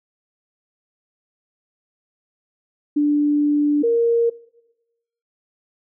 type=tone pair in turn; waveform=sine; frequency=293.7 / 466.2 Hz; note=D4 / A#4; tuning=0 / 0 cents; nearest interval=minor sixth; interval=800 cents; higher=second; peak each=-14 dBFS; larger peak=neither; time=2.96-3.83 / 3.83-4.3 s; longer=first; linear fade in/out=10 ms; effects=noise-tail reverb RT60 1.0 s tail -22 dB re dry